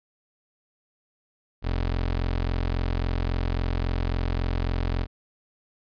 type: tone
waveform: 25% pulse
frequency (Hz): 43.65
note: F1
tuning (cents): 0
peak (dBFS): -20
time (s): 1.62-5.07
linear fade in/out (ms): 50
effects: resampled to 11025 Hz